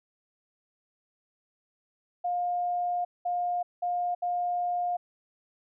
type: tone bursts at uneven times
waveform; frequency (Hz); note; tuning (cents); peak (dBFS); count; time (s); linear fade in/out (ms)
sine; 709; F5; +26; -26; 4; 2.24-3.05 / 3.25-3.63 / 3.82-4.15 / 4.22-4.97; 10
effects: none